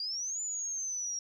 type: exponential two-way sweep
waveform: sine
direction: up then down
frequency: 4730 to 7060 to 5620 Hz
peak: -33 dBFS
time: 0-1.19 s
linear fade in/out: 2 ms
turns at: 0.41 s
effects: 11-bit